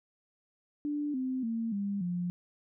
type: tone with pitch steps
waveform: sine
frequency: 293.7 / 258.7 / 227.8 / 200.6 / 176.66 Hz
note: D4 / C4 / A#3 / G3 / F3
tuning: 0 / -19 / -40 / +40 / +20 cents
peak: -30 dBFS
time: 0.85-2.3 s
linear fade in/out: 0 ms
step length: 290 ms
effects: none